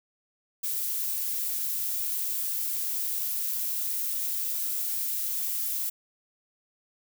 violet noise, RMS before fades -30 dBFS, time 0.63-5.9 s, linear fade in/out 10 ms, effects none

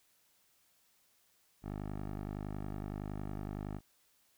10% pulse tone with low-pass filter, 50.8 Hz, G#1, 38 cents flat, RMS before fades -41 dBFS, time 1.62-3.81 s, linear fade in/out 50 ms, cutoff 1300 Hz, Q 0.62, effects white hiss -71 dBFS RMS until 4.37 s

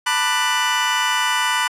25% pulse chord, B minor seventh, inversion third, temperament just, 889 / 987.8 / 1185.3 / 1481.6 Hz, A5 / B5 / D6 / F#6, +18 / 0 / +16 / +2 cents, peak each -22 / -17 / -22 / -19 dBFS, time 0.06-1.68 s, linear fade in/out 10 ms, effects low-pass 11000 Hz 12 dB/octave

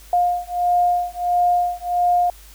sine beating tone pair, 708 / 709.5 Hz, F5 / F5, +23 / +27 cents, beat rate 1.5 Hz, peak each -19 dBFS, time 0.13-2.3 s, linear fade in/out 2 ms, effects added 50 Hz sine -43 dBFS peak until 2.54 s + white hiss -47 dBFS RMS until 2.54 s

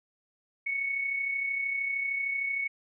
sine tone with amplitude modulation, 2217 Hz, C#7, in tune, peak -26 dBFS, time 0.66-2.68 s, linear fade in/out 10 ms, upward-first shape sine, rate 33.1 Hz, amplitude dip 45%, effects none

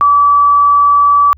sine tone, 1151 Hz, D6, 35 cents flat, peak -5 dBFS, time 0.01-1.33 s, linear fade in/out 0 ms, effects added 72 Hz sine -37 dBFS peak until 1.37 s

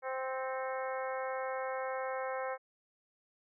harmonic tone with a mistuned harmonic, 261.6 Hz, C4, in tune, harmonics 2 / 3 / 4 / 5 / 6 / 7 / 8, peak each -37 / -41 / -43 / -45 / -47 / -48 / -49 dBFS, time 0.02-2.58 s, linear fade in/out 50 ms, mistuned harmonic 8, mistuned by +68 cents, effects none

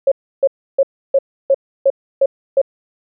sine tone bursts, 546 Hz, C#5, 26 cents flat, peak -8 dBFS, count 8, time 0.07-2.616 s, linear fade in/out 5 ms, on 47 ms, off 310 ms, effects none

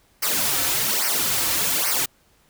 white noise with flanger, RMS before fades -22 dBFS, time 0.22-2.06 s, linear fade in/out 10 ms, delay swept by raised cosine 0.27 to 4.97 ms, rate 1.2 Hz, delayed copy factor -0.9, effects pink hiss -60 dBFS RMS until 2.49 s

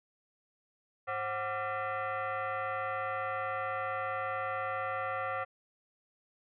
sine tone with frequency modulation, 103.83 Hz, G#2, in tune, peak -32 dBFS, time 1.07-5.45 s, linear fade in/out 20 ms, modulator 637 Hz, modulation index 2.6, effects none

